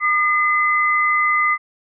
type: tone pair together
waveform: sine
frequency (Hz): 1211 / 2037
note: D#6 / C7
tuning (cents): -47 / -47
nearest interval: major sixth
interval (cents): 900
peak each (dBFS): -17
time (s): 0-1.58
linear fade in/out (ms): 50
effects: none